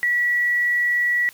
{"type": "tone", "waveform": "sine", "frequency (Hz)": 1939, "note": "B6", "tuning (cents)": -32, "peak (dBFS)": -17, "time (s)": [0.03, 1.29], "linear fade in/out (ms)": 0, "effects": ["white hiss -48 dBFS RMS until 1.33 s"]}